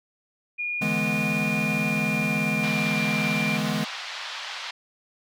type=tone with pitch glide; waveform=sine; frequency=2434 to 2376 Hz; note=D#7 to D7; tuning=-39 to +20 cents; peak=-26 dBFS; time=0.58-3.58 s; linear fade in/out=20 ms; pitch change=-41 cents; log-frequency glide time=1.32-3.21 s
type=chord; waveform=square; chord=E dominant seventh; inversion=third; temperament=equal with one note detuned; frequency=146.83 / 164.81 / 209.5 / 246.9 Hz; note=D3 / E3 / G#3 / B3; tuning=0 / 0 / +15 / 0 cents; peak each=-34 / -31 / -28 / -32 dBFS; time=0.81-3.85 s; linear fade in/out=10 ms
type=band-pass noise; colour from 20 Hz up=white; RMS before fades=-35 dBFS; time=2.63-4.71 s; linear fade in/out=5 ms; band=730 to 4400 Hz; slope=24 dB/octave
effects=none